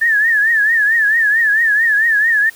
sine tone with vibrato, 1760 Hz, A6, in tune, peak -10 dBFS, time 0.01-2.5 s, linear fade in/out 10 ms, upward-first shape triangle, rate 4.5 Hz, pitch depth 130 cents each way, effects white hiss -42 dBFS RMS until 2.55 s

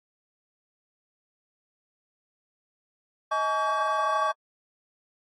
triangle tone cluster, 631 / 849 / 1136 / 1588 Hz, D#5 / G#5 / C#6 / G6, +24 / +38 / +42 / +22 cents, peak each -29 / -29 / -24 / -33 dBFS, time 3.31-4.32 s, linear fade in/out 10 ms, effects AAC 32 kbps

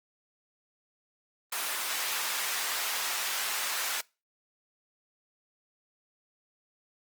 pink high-pass noise, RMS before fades -32 dBFS, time 1.52-4.01 s, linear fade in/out 5 ms, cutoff 1100 Hz, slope 12 dB/octave, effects noise-tail reverb RT60 0.3 s tail -25 dB re dry + Opus 24 kbps

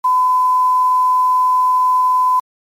sine tone with quantisation, 1010 Hz, B5, 39 cents sharp, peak -10 dBFS, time 0.04-2.4 s, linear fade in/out 10 ms, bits 6, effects MP3 64 kbps

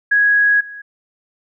sine tone with level steps, 1661.2 Hz, G#6, in tune, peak -10 / -30 dBFS, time 0.11-0.82 s, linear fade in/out 10 ms, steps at 0.6 s, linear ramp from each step 10 ms, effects none

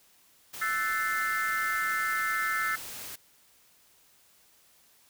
white noise, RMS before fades -41 dBFS, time 0.53-3.16 s, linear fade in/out 10 ms
sine chord, F# half-diminished seventh, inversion third, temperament equal with one note detuned, 1318.5 / 1499.8 / 1760 / 2093 Hz, E6 / F#6 / A6 / C7, 0 / +23 / 0 / 0 cents, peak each -31 / -35 / -31 / -34 dBFS, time 0.61-2.76 s, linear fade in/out 10 ms
effects white hiss -62 dBFS RMS until 5.09 s

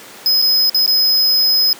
square tone with dropouts, 5070 Hz, D#8, 32 cents sharp, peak -11 dBFS, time 0.26-1.73 s, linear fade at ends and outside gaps 1 ms, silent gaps 0.417-0.423 / 0.697-0.746 / 0.862-0.877 s, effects pink hiss -36 dBFS RMS until 1.79 s + high-pass 300 Hz 12 dB/octave

